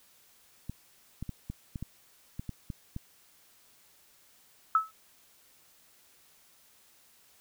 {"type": "clicks", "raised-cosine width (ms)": 5, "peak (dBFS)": -24, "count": 10, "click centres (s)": [0.696, 1.226, 1.293, 1.5, 1.758, 1.826, 2.395, 2.493, 2.702, 2.964]}
{"type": "tone with exponential decay", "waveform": "sine", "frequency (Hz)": 1300, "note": "E6", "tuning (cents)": -24, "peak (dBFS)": -17, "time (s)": [4.75, 4.91], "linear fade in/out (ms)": 2, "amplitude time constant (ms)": 34}
{"effects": ["white hiss -62 dBFS RMS until 7.4 s"]}